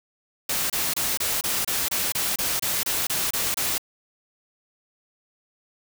white noise bursts, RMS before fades -25 dBFS, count 14, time 0.49-3.781 s, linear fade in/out 5 ms, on 210 ms, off 27 ms, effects none

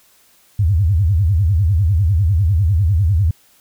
sine tone with vibrato, 89.8 Hz, F2, 49 cents sharp, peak -11 dBFS, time 0.59-3.31 s, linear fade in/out 5 ms, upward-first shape sine, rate 10 Hz, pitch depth 300 cents each way, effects white hiss -53 dBFS RMS until 3.6 s

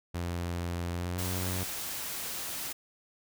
sawtooth tone with pitch glide, 86.6 to 91.75 Hz, F2 to F#2, -14 to -14 cents, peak -28 dBFS, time 0.14-1.64 s, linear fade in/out 10 ms, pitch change +100 cents, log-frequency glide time 0.93-1.34 s
white noise, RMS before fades -37 dBFS, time 1.18-2.73 s, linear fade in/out 10 ms
effects none

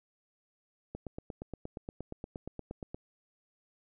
click train, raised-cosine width 2 ms, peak -26 dBFS, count 18, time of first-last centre 0.95-2.945 s, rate 8.52 Hz, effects none

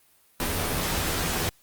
pink noise with comb filter, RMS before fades -27 dBFS, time 0.4-1.49 s, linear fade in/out 0 ms, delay 12 ms, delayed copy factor +0.6, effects white hiss -61 dBFS RMS until 1.62 s + Opus 32 kbps

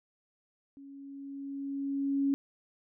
sine tone with level ramp, 277.2 Hz, C#4, in tune, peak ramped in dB -47 to -24 dBFS, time 0.77-2.34 s, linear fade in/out 0 ms, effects none

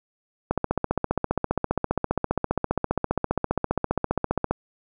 click train, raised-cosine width 1 ms, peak -8 dBFS, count 61, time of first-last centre 0.51-4.51 s, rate 15 Hz, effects none

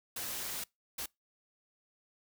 white noise bursts at uneven times, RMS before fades -39 dBFS, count 2, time 0.16-0.64 / 0.98-1.06 s, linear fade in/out 5 ms, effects noise-tail reverb RT60 0.2 s tail -25 dB re dry

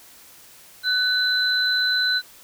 sine tone pair together, 1500 / 4028 Hz, F#6 / B7, +23 / +33 cents, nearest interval octave + perfect fourth, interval 1710 cents, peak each -21 dBFS, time 0.83-2.22 s, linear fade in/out 50 ms, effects white hiss -48 dBFS RMS until 2.43 s

